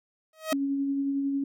sawtooth tone with exponential growth, 633 Hz, D#5, 30 cents sharp, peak -19 dBFS, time 0.33-0.53 s, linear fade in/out 2 ms, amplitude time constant 42 ms
sine tone with tremolo, 277.2 Hz, C#4, in tune, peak -24 dBFS, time 0.52-1.44 s, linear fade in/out 5 ms, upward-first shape sine, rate 11 Hz, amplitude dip 25%
effects none

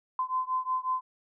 sine beating tone pair, 1025 / 1030.5 Hz, C6 / C6, -36 / -27 cents, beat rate 5.5 Hz, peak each -30 / -31 dBFS, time 0.19-1.01 s, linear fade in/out 2 ms, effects none

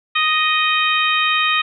harmonic tone, 622.3 Hz, D#5, in tune, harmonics 2 / 3 / 4 / 5 / 6, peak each -19 / -22 / -19 / -23 / -23 dBFS, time 0.15-1.62 s, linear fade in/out 10 ms, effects none

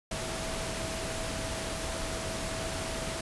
sine tone in noise, 650 Hz, E5, 24 cents flat, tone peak -40 dBFS, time 0.11-3.21 s, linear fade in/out 5 ms, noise pink, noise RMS -35 dBFS, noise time 0.11-3.21 s, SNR -8 dB, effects resampled to 24000 Hz

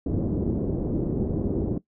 white low-pass noise, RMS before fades -26 dBFS, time 0.06-1.78 s, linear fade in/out 5 ms, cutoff 380 Hz, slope 24 dB/octave, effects noise-tail reverb RT60 0.1 s tail -17 dB re dry

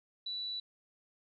sine tone, 3951 Hz, B7, in tune, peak -36 dBFS, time 0.26-0.6 s, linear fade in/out 5 ms, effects none

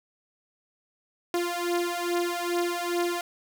sawtooth beating tone pair, 347.2 / 349.6 Hz, F4 / F4, -10 / +2 cents, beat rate 2.4 Hz, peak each -25 dBFS, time 1.34-3.21 s, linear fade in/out 2 ms, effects none

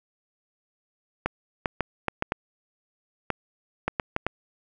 clicks, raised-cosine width 0.5 ms, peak -9 dBFS, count 11, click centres 1.26 / 1.658 / 1.807 / 2.083 / 2.224 / 2.321 / 3.303 / 3.88 / 3.998 / 4.164 / 4.266 s, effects none

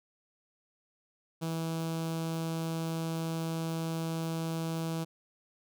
sawtooth tone with notch filter, 163.3 Hz, E3, 16 cents flat, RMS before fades -34 dBFS, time 1.41-5.05 s, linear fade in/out 20 ms, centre 1900 Hz, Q 1.6, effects none

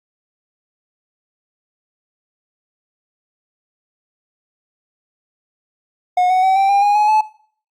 triangle tone with pitch steps, 725 / 743.2 / 761.9 / 781.1 / 800.7 / 820.9 / 841.5 / 862.7 Hz, F#5 / F#5 / G5 / G5 / G5 / G#5 / G#5 / A5, -35 / +7 / -49 / -6 / +37 / -20 / +23 / -34 cents, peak -9 dBFS, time 6.17-7.21 s, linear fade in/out 5 ms, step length 130 ms, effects noise-tail reverb RT60 0.5 s tail -18 dB re dry + Opus 48 kbps

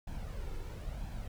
brown noise with flanger, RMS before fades -40 dBFS, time 0.07-1.28 s, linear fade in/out 5 ms, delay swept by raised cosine 1.2 to 2.3 ms, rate 1 Hz, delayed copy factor +0.55, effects none

